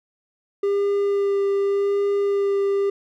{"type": "tone with vibrato", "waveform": "triangle", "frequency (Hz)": 400, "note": "G4", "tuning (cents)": 35, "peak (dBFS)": -16, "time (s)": [0.63, 2.9], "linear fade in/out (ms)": 5, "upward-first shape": "sine", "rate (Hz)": 0.86, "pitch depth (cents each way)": 12, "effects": []}